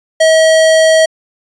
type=tone; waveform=square; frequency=640 Hz; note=D#5; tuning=49 cents sharp; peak=-6 dBFS; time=0.2-1.06 s; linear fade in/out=10 ms; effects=resampled to 22050 Hz